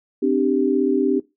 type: chord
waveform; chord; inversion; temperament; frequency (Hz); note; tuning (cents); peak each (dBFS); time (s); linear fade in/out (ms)
sine; C suspended second; none; equal with one note detuned; 261.6 / 298.3 / 392; C4 / D4 / G4; 0 / +27 / 0; -20; 0.22-1.2; 10
effects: noise-tail reverb RT60 0.2 s tail -19 dB re dry